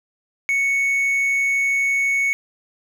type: tone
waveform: triangle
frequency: 2217 Hz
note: C#7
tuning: in tune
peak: -15 dBFS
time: 0.49-2.33 s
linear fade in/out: 0 ms
effects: none